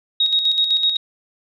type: tone with tremolo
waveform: sine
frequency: 3769 Hz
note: A#7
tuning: 18 cents sharp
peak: -13 dBFS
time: 0.2-0.97 s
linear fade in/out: 5 ms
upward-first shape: square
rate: 7.9 Hz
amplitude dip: 50%
effects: none